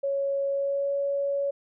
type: tone with pitch glide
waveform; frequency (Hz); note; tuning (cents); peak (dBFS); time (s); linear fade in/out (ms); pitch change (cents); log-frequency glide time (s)
sine; 554.4 to 560.8; C#5 to C#5; 0 to +20; -24; 0.03-1.51; 10; +20; 0.48-0.93
effects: none

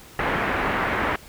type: low-pass noise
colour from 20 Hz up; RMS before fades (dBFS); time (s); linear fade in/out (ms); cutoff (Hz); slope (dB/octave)
white; -24; 0.19-1.16; 2; 2000; 24
effects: pink hiss -46 dBFS RMS until 1.28 s

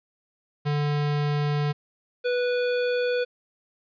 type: tone pair in turn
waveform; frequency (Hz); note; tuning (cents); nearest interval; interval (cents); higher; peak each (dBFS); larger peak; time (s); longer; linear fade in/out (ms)
square; 146.83 / 492; D3 / B4; 0 / -7; octave + major sixth; 2093; second; -23; neither; 0.65-1.73 / 2.24-3.25; first; 20
effects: resampled to 11025 Hz + 10-bit

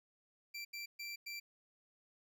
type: tone bursts at uneven times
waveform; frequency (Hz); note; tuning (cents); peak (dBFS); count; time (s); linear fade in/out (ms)
25% pulse; 2349; D7; 0; -39; 4; 0.54-0.65 / 0.73-0.86 / 0.99-1.16 / 1.26-1.4; 10
effects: none

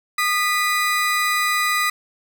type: tone pair together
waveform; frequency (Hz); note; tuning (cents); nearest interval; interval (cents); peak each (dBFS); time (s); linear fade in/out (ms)
35% pulse; 1225.8 / 1980; D#6 / B6; -26 / +4; minor sixth; 830; -19; 0.18-1.9; 5
effects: none

